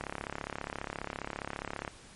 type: click train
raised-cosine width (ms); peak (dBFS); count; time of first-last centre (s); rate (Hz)
0.5; -20; 66; 0.01-1.878; 34.8
effects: pink hiss -53 dBFS RMS until 2.15 s + MP3 48 kbps